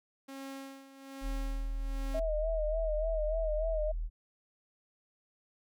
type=tone with tremolo; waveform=sawtooth; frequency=271.3 Hz; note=C#4; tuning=37 cents flat; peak=-37 dBFS; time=0.28-2.2 s; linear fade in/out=10 ms; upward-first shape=sine; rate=1.2 Hz; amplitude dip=75%
type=tone; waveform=sine; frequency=39.86 Hz; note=D#1; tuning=43 cents sharp; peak=-32 dBFS; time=1.21-4.1 s; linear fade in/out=50 ms
type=tone with vibrato; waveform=sine; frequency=630 Hz; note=D#5; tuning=21 cents sharp; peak=-31 dBFS; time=2.14-3.92 s; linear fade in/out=10 ms; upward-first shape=sine; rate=3.4 Hz; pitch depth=64 cents each way
effects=none